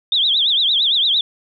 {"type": "tone with vibrato", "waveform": "sine", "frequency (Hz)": 3520, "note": "A7", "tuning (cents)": 0, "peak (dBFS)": -13, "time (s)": [0.12, 1.21], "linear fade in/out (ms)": 2, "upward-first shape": "triangle", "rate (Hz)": 8.8, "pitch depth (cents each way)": 220, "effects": []}